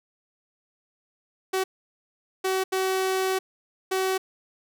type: tone bursts at uneven times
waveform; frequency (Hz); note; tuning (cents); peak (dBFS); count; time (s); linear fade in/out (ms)
sawtooth; 378.3; F#4; +38; -19; 4; 1.53-1.64 / 2.44-2.64 / 2.72-3.39 / 3.91-4.18; 10
effects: none